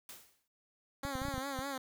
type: noise with exponential decay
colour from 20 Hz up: white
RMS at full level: -46 dBFS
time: 0.09-0.48 s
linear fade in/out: 2 ms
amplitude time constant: 83 ms
type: tone with vibrato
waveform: 10% pulse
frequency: 270 Hz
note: C#4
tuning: 45 cents flat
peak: -29 dBFS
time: 1.03-1.78 s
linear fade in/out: 5 ms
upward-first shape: sine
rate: 5 Hz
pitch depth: 75 cents each way
type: clicks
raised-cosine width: 5 ms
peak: -29 dBFS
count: 8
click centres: 1.051 / 1.154 / 1.218 / 1.252 / 1.284 / 1.341 / 1.38 / 1.59 s
effects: none